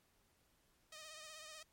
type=tone with vibrato; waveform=5% pulse; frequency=622.3 Hz; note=D#5; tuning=in tune; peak=-40 dBFS; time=0.92-1.63 s; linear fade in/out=5 ms; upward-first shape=triangle; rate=16 Hz; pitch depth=55 cents each way; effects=pink hiss -75 dBFS RMS until 1.72 s + MP3 64 kbps